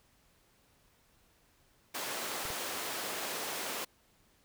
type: high-pass noise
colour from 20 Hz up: pink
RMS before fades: -38 dBFS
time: 1.94-3.85 s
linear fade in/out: 10 ms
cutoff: 400 Hz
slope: 12 dB/octave
type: clicks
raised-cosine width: 5 ms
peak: -35 dBFS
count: 2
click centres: 2.454 / 2.504 s
effects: pink hiss -68 dBFS RMS until 4.44 s